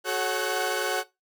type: tone cluster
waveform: sawtooth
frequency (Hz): 371.3 / 429.9 / 550 / 740 / 1509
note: F#4 / A4 / C#5 / F#5 / F#6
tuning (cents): +6 / -40 / -14 / 0 / +34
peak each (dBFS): -28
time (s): 0.04-1.04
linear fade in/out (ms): 50
effects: noise-tail reverb RT60 0.2 s tail -18 dB re dry